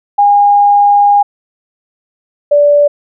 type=tone pair in turn; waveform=sine; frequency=815 / 582 Hz; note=G#5 / D5; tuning=-33 / -16 cents; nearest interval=tritone; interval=583 cents; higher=first; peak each=-4 dBFS; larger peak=neither; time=0.18-1.23 / 2.51-2.88 s; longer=first; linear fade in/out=10 ms; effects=none